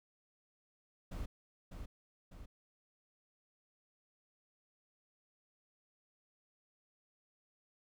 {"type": "noise with echo", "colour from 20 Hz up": "brown", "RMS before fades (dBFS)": -41, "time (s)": [1.11, 1.26], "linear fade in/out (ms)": 10, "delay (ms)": 600, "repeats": 2, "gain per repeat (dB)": -5, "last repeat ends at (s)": 2.46, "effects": []}